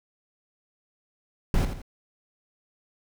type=noise with echo; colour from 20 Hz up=brown; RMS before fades=-21 dBFS; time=1.54-1.65 s; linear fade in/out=2 ms; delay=84 ms; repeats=2; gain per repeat=-8 dB; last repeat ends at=1.818 s; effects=none